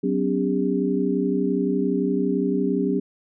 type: tone cluster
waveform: sine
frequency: 187.5 / 253.3 / 285 / 401.3 Hz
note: F#3 / B3 / C#4 / G4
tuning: +23 / +44 / +48 / +41 cents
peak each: -25 dBFS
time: 0.03-3 s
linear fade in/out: 10 ms
effects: none

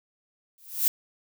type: noise with exponential growth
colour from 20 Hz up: violet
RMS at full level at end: -19 dBFS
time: 0.58-0.88 s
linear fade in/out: 0 ms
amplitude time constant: 64 ms
effects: none

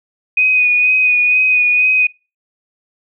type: tone with vibrato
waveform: sine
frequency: 2489 Hz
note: D#7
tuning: in tune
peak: -9 dBFS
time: 0.37-2.07 s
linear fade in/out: 5 ms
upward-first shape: sine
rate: 2.1 Hz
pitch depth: 23 cents each way
effects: noise-tail reverb RT60 0.3 s tail -25 dB re dry

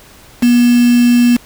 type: tone with quantisation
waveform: sine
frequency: 241.4 Hz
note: B3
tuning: 39 cents flat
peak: -6 dBFS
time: 0.42-1.37 s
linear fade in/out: 10 ms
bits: 3
effects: pink hiss -41 dBFS RMS until 1.45 s

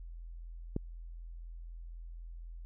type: click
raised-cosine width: 3 ms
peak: -20 dBFS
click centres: 0.764 s
effects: added 42 Hz sine -43 dBFS peak until 2.65 s

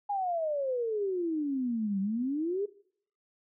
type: exponential two-way sweep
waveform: sine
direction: down then up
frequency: 830.6 to 190.2 to 422.5 Hz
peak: -28 dBFS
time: 0.09-2.66 s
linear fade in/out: 10 ms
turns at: 2 s
effects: noise-tail reverb RT60 0.6 s tail -20 dB re dry

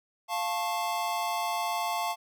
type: chord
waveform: square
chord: F augmented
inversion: none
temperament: equal with one note detuned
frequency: 698.5 / 880 / 1092.8 Hz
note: F5 / A5 / C#6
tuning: 0 / 0 / -25 cents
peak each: -33 / -33 / -35 dBFS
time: 0.28-2.16 s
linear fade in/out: 50 ms
effects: none

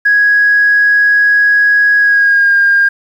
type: tone with pitch glide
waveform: sine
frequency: 1661.2 to 1611.1 Hz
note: G#6 to G6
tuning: 0 to +47 cents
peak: -5 dBFS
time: 0.05-2.89 s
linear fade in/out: 10 ms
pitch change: -53 cents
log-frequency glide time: 1.98-2.56 s
effects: tanh soft clip ceiling -1 dBFS + 7-bit

